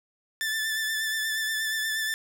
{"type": "tone with vibrato", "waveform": "sawtooth", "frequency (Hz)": 1760, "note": "A6", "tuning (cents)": 0, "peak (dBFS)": -23, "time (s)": [0.41, 2.14], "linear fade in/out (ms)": 0, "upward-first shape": "sine", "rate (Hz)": 8.4, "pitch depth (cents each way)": 27, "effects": []}